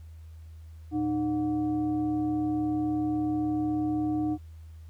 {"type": "tone with frequency modulation", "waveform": "sine", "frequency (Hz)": 305.7, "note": "D#4", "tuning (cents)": -30, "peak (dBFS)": -25, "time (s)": [0.91, 4.38], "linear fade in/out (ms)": 50, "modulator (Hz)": 422, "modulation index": 0.48, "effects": ["added 80 Hz sine -43 dBFS peak until 4.89 s", "pink hiss -66 dBFS RMS until 4.89 s"]}